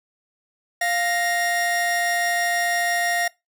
45% pulse tone pair together, 698.5 / 1864.7 Hz, F5 / A#6, 0 / 0 cents, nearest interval octave + perfect fourth, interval 1700 cents, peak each -23 dBFS, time 0.81-3.28 s, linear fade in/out 5 ms, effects noise-tail reverb RT60 0.2 s tail -22 dB re dry

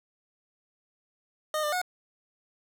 25% pulse tone with pitch steps, 615 / 598 / 727 Hz, D#5 / D5 / F#5, -20 / +31 / -31 cents, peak -23 dBFS, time 1.54-1.816 s, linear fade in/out 2 ms, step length 92 ms, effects none

